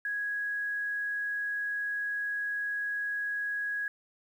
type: tone with quantisation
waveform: sine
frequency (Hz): 1661.2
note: G#6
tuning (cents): 0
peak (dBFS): -30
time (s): 0.05-3.88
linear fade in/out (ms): 2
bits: 10
effects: none